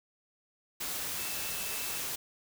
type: tone in noise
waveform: sine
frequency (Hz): 2637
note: E7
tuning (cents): 0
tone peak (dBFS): -45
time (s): 1.18-1.99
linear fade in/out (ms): 10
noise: white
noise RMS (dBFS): -36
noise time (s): 0.8-2.16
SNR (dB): -12
effects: none